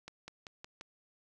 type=accelerating click train; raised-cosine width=0.2 ms; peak=-28 dBFS; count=5; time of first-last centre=0.08-0.811 s; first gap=200 ms; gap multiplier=0.94; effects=none